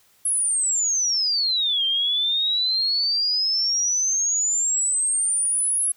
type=exponential two-way sweep; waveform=sine; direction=down then up; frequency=10920 to 3144 to 10920 Hz; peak=-19 dBFS; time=0.25-5.92 s; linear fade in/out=5 ms; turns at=1.85 s; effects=white hiss -59 dBFS RMS until 5.96 s